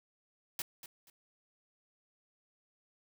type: noise with echo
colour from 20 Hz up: white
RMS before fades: -37 dBFS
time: 0.59-0.62 s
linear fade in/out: 2 ms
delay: 240 ms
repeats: 2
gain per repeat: -12 dB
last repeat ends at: 1.1 s
effects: none